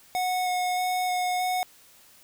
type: tone with vibrato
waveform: square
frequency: 730 Hz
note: F#5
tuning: 24 cents flat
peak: -25 dBFS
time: 0.15-1.63 s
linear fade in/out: 0 ms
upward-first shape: square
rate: 1.6 Hz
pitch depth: 8 cents each way
effects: white hiss -55 dBFS RMS until 2.23 s